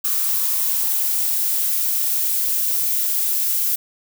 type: noise with high-pass filter sweep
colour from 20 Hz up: violet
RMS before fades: -20 dBFS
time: 0.04-3.76 s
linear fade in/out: 10 ms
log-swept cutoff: 1200 to 240 Hz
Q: 4.4
effects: none